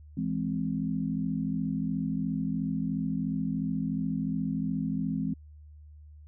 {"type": "chord", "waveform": "sine", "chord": "E augmented", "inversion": "none", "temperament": "equal", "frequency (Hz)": [164.81, 207.7, 261.6], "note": ["E3", "G#3", "B#3"], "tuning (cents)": [0, 0, 0], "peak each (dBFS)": -32, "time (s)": [0.17, 5.34], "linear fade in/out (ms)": 5, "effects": ["added 75 Hz sine -47 dBFS peak until 6.27 s"]}